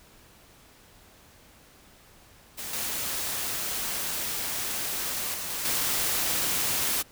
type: noise with level steps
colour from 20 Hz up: white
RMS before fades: -36 / -31 / -34 / -32 / -27 dBFS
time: 2.57-7.03 s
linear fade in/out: 20 ms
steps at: 2.73 / 5.34 / 5.5 / 5.65 s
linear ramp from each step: 2 ms
effects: pink hiss -55 dBFS RMS until 7.11 s